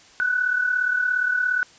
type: tone pair together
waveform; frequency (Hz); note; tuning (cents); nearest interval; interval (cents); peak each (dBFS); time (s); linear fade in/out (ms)
sine; 1480 / 1517.2; F#6 / F#6; 0 / +43; unison; 43; -20 / -26; 0.2-1.63; 0
effects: white hiss -50 dBFS RMS until 1.78 s + resampled to 16000 Hz